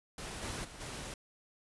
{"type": "noise with level steps", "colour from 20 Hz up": "pink", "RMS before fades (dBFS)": [-43, -40, -50, -43], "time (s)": [0.18, 1.14], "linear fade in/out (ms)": 2, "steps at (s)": [0.42, 0.64, 0.8], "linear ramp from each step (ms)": 10, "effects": ["resampled to 24000 Hz"]}